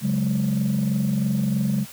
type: chord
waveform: sine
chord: C# suspended fourth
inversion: none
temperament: just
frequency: 138.59 / 184.79 / 207.9 Hz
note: C#3 / F#3 / G#3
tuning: 0 / -2 / +2 cents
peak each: -23 / -24 / -21 dBFS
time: 0.01-1.86 s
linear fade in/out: 50 ms
effects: tanh soft clip ceiling -15 dBFS + white hiss -42 dBFS RMS until 1.92 s